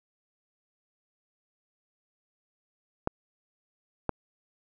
clicks, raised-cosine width 1 ms, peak -12 dBFS, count 2, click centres 3.074 / 4.093 s, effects none

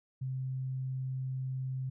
sine tone, 130.81 Hz, C3, in tune, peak -33 dBFS, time 0.21-1.9 s, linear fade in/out 10 ms, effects none

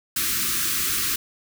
white band-stop noise, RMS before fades -24 dBFS, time 0.16-1.16 s, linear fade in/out 5 ms, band 400 to 1100 Hz, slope 96 dB/octave, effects none

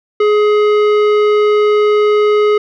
triangle tone with tanh clipping, 420 Hz, G#4, 19 cents sharp, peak -10 dBFS, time 0.2-2.58 s, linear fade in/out 5 ms, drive 18 dB, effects none

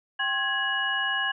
sine tone cluster, 784 / 1065 / 1664 / 2907 Hz, G5 / C6 / G#6 / F#7, 0 / +30 / +3 / -31 cents, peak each -34 / -34 / -26 / -30 dBFS, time 0.19-1.32 s, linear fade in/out 10 ms, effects none

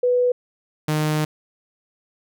sine / sawtooth tone pair in turn, 493.9 / 153.25 Hz, B4 / D#3, 0 / -26 cents, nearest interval octave + minor sixth, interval 2026 cents, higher first, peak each -15 dBFS, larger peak neither, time 0.03-0.32 / 0.88-1.25 s, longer second, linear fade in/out 5 ms, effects none

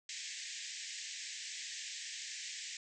white band-pass noise, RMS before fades -45 dBFS, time 0.09-2.77 s, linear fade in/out 2 ms, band 1700 to 7800 Hz, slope 96 dB/octave, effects none

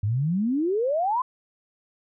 sine exponential sweep, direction up, 97.2 to 1053 Hz, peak -21 dBFS, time 0.03-1.22 s, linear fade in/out 5 ms, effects none

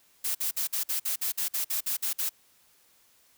blue noise bursts, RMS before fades -29 dBFS, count 13, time 0.24-2.294 s, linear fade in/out 10 ms, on 110 ms, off 52 ms, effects white hiss -63 dBFS RMS until 3.37 s

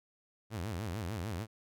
sawtooth tone with vibrato, 97.4 Hz, G2, 11 cents flat, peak -32 dBFS, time 0.5-1.47 s, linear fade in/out 50 ms, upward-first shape sine, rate 6.7 Hz, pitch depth 280 cents each way, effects none

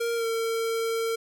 square tone with pitch glide, 466.2 to 454.8 Hz, A#4 to A#4, 0 to -43 cents, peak -26 dBFS, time 0-1.16 s, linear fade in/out 10 ms, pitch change -43 cents, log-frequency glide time 0.15-0.26 s, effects none

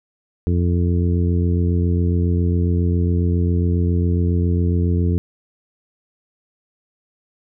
harmonic tone, 87.31 Hz, F2, in tune, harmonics 1 / 2 / 3 / 4 / 5, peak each -16 / -22 / -26 / -28 / -30 dBFS, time 0.47-5.18 s, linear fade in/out 0 ms, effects none

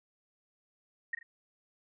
sine tone with echo, 1864.7 Hz, A#6, in tune, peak -30 dBFS, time 1.13-1.15 s, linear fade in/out 5 ms, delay 40 ms, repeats 2, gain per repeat -10 dB, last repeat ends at 1.23 s, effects none

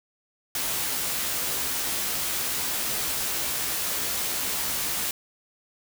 white noise with comb filter, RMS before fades -28 dBFS, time 0.55-5.11 s, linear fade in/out 2 ms, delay 15 ms, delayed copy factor +0.5, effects none

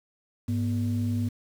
sine tone pair together, 102.4 / 241.4 Hz, G#2 / B3, -24 / -39 cents, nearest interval octave + minor third, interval 1485 cents, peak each -25 / -27 dBFS, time 0.48-1.29 s, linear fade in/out 10 ms, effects tanh soft clip ceiling -19 dBFS + 8-bit

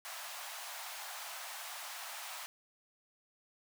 pink high-pass noise, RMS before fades -45 dBFS, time 0.05-2.46 s, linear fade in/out 0 ms, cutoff 660 Hz, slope 48 dB/octave, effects none

